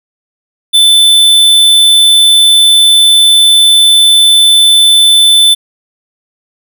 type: tone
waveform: square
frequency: 3520 Hz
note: A7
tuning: in tune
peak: -3 dBFS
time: 0.73-5.55 s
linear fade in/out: 20 ms
effects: none